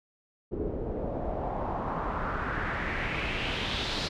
pink noise with low-pass filter sweep, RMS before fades -32 dBFS, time 0.51-4.09 s, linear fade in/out 20 ms, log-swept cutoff 390 to 4400 Hz, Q 2.9, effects none

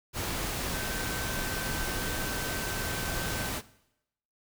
sine tone in noise, 1542 Hz, G6, 29 cents flat, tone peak -38 dBFS, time 0.7-3.51 s, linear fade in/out 50 ms, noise pink, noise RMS -33 dBFS, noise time 0.13-3.62 s, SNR -8 dB, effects noise-tail reverb RT60 0.8 s tail -18 dB re dry

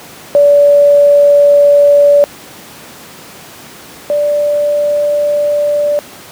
sine tone pair in turn, 576 / 586.1 Hz, D5 / D5, -34 / -4 cents, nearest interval unison, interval 30 cents, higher second, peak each -3 / -9 dBFS, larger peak first, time 0.35-2.24 / 4.1-5.99 s, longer neither, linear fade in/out 0 ms, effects pink hiss -33 dBFS RMS until 6.31 s + high-pass 150 Hz 12 dB/octave

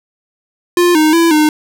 square tone with pitch steps, 351.2 / 309.8 / 334.3 / 305.1 Hz, F4 / D#4 / E4 / D#4, +10 / -7 / +24 / -34 cents, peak -8 dBFS, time 0.77-1.49 s, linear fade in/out 2 ms, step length 180 ms, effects none

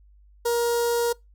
sawtooth tone with notch filter, 472.1 Hz, A#4, 22 cents sharp, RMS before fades -23 dBFS, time 0.45-1.13 s, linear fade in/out 10 ms, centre 2300 Hz, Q 0.61, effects noise-tail reverb RT60 0.2 s tail -24 dB re dry + added 50 Hz sine -51 dBFS peak until 1.34 s

